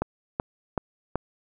click train, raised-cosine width 1 ms, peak -11 dBFS, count 4, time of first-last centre 0.02-1.156 s, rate 2.64 Hz, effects none

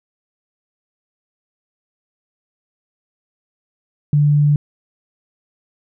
sine tone, 146.83 Hz, D3, in tune, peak -10 dBFS, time 4.13-4.56 s, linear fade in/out 2 ms, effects none

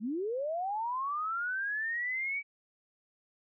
sine linear sweep, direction up, 196 to 2291 Hz, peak -31 dBFS, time 0-2.43 s, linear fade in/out 50 ms, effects none

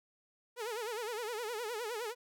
sawtooth tone with vibrato, 454.2 Hz, A#4, 45 cents flat, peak -33 dBFS, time 0.56-2.15 s, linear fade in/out 50 ms, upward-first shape sine, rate 9.7 Hz, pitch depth 150 cents each way, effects none

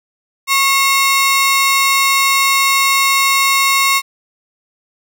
sawtooth ring-modulated tone, 1628 Hz, G#6, 35 cents flat, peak -4 dBFS, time 0.47-4.02 s, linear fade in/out 50 ms, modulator 530 Hz, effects none

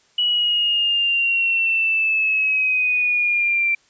sine linear sweep, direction down, 2938 to 2349 Hz, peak -16 dBFS, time 0.18-3.75 s, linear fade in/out 5 ms, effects white hiss -58 dBFS RMS until 3.89 s + resampled to 16000 Hz

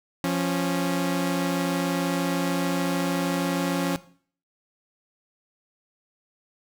sawtooth tone pair together, 174.6 / 275.2 Hz, F3 / C#4, 0 / -12 cents, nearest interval minor sixth, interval 788 cents, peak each -22 dBFS, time 0.24-3.96 s, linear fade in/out 0 ms, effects noise-tail reverb RT60 0.5 s tail -17 dB re dry

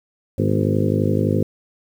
harmonic tone with a mistuned harmonic, 51.7 Hz, G#1, 7 cents flat, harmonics 2 / 3 / 4 / 5 / 6 / 7 / 8 / 9 / 10, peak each -21 / -23 / -24 / -25 / -26 / -26 / -27 / -28 / -28 dBFS, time 0.38-1.43 s, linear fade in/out 5 ms, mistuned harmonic 5, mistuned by -51 cents, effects 8-bit

